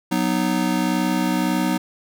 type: chord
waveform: square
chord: B major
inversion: second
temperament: just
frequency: 185.21 / 246.9 / 308.7 Hz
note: F#3 / B3 / D#4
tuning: +2 / 0 / -14 cents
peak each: -24 dBFS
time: 0.11-1.78 s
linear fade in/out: 10 ms
effects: none